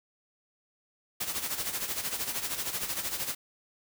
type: noise with tremolo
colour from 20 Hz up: white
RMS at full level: -31 dBFS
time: 1.2-3.35 s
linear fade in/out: 10 ms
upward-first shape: sine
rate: 13 Hz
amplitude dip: 65%
effects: none